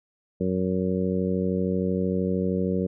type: harmonic tone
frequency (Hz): 93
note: F#2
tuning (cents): +9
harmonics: 1 / 2 / 3 / 4 / 5 / 6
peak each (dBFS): -33 / -25 / -32 / -31 / -29 / -35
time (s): 0.4-2.87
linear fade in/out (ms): 10
effects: none